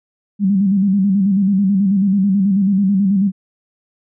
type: tone with vibrato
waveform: sine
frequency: 196 Hz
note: G3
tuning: in tune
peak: -11 dBFS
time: 0.39-3.32 s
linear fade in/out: 50 ms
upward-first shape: square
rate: 9.2 Hz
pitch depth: 66 cents each way
effects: none